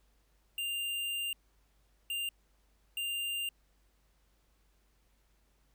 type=tone bursts at uneven times; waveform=square; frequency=2794 Hz; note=F7; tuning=in tune; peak=-34 dBFS; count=3; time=0.58-1.33 / 2.1-2.29 / 2.97-3.49 s; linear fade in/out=2 ms; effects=added 50 Hz sine -68 dBFS peak until 5.74 s + pink hiss -74 dBFS RMS until 5.74 s